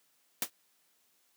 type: noise with exponential decay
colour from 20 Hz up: white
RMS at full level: -26 dBFS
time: 0.42-0.5 s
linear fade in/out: 2 ms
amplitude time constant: 17 ms
effects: white hiss -71 dBFS RMS until 1.36 s + high-pass 150 Hz 12 dB/octave